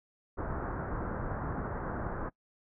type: low-pass noise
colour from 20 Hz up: pink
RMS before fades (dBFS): -36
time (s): 0.37-2.3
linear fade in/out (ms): 20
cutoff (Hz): 1600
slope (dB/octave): 48
effects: noise-tail reverb RT60 0.1 s tail -23 dB re dry